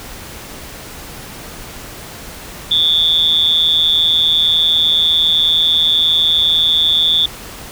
sine tone with amplitude modulation, 3504 Hz, A7, 8 cents flat, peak -6 dBFS, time 2.71-7.26 s, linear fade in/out 5 ms, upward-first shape sine, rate 162 Hz, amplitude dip 90%, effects pink hiss -32 dBFS RMS until 7.71 s

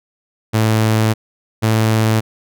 sawtooth tone pair in turn, 109.9 / 110.47 Hz, A2 / A2, -2 / +7 cents, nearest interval unison, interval 9 cents, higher second, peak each -8 dBFS, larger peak neither, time 0.53-1.14 / 1.62-2.21 s, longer first, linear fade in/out 20 ms, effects none

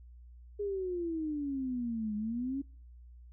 sine exponential two-way sweep, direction down then up, 415.3 to 207.7 to 282.2 Hz, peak -32 dBFS, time 0.59-2.62 s, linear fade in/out 10 ms, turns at 2.16 s, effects noise-tail reverb RT60 0.4 s tail -24 dB re dry + added 60 Hz sine -50 dBFS peak until 3.32 s

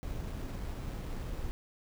brown noise with sample-and-hold, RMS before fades -38 dBFS, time 0.03-1.51 s, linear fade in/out 0 ms, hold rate 6300 Hz, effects none

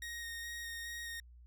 sawtooth tone with vibrato, 1864.7 Hz, A#6, in tune, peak -38 dBFS, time 0.02-1.2 s, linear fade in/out 2 ms, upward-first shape square, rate 2.4 Hz, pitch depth 10 cents each way, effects added 60 Hz sine -54 dBFS peak until 1.46 s

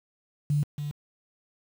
sine tone with echo, 146.5 Hz, D3, 4 cents flat, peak -21 dBFS, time 0.5-0.63 s, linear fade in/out 0 ms, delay 280 ms, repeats 1, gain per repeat -8 dB, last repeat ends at 0.91 s, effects high-pass 80 Hz 12 dB/octave + 8-bit

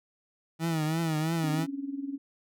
30% pulse tone with vibrato, 160 Hz, D#3, 49 cents sharp, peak -24 dBFS, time 0.59-1.67 s, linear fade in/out 50 ms, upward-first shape triangle, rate 3 Hz, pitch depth 93 cents each way
sine tone with tremolo, 277.2 Hz, C#4, in tune, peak -29 dBFS, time 1.43-2.18 s, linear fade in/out 10 ms, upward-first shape sine, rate 20 Hz, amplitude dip 75%
effects none

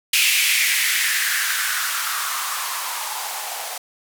violet noise with band-pass filter sweep, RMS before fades -22 dBFS, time 0.13-3.78 s, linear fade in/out 5 ms, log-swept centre 2600 to 690 Hz, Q 4, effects none

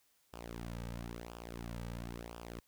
sawtooth tone with flanger, 58.27 Hz, A#1, in tune, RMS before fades -45 dBFS, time 0.33-2.6 s, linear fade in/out 5 ms, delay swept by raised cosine 0.48 to 2.88 ms, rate 0.98 Hz, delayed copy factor -0.75, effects white hiss -73 dBFS RMS until 2.67 s

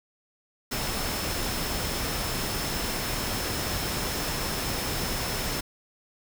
sine tone in noise, 5274 Hz, E8, in tune, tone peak -38 dBFS, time 0.71-5.61 s, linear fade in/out 10 ms, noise pink, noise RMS -30 dBFS, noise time 0.71-5.61 s, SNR -11 dB, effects none

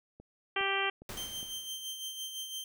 click train, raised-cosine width 2 ms, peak -37 dBFS, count 4, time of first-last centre 0.2-1.43 s, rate 2.44 Hz
harmonic tone, 392 Hz, G4, in tune, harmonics 1 / 2 / 3 / 4 / 5 / 6 / 7 / 8, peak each -37 / -37 / -37 / -37 / -37 / -37 / -37 / -37 dBFS, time 0.56-0.9 s, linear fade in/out 5 ms
pink noise with exponential decay, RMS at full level -41 dBFS, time 1.09-2.01 s, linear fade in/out 2 ms, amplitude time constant 200 ms
sawtooth tone with tremolo, 3136 Hz, G7, in tune, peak -33 dBFS, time 1.17-2.64 s, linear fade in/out 2 ms, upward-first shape sine, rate 5.9 Hz, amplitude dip 50%
effects none

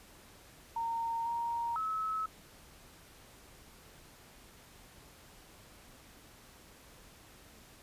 sine tone with pitch steps, 920 / 934 / 1294 Hz, A#5 / A#5 / E6, -23 / +3 / -32 cents, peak -32 dBFS, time 0.76-2.26 s, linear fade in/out 5 ms, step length 500 ms, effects pink hiss -57 dBFS RMS until 7.82 s + resampled to 32000 Hz

